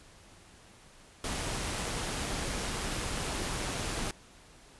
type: noise with amplitude modulation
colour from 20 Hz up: pink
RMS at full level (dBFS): -33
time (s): 1.24-4.11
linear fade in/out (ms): 2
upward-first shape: sine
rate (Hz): 196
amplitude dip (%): 30
effects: pink hiss -56 dBFS RMS until 4.79 s + resampled to 24000 Hz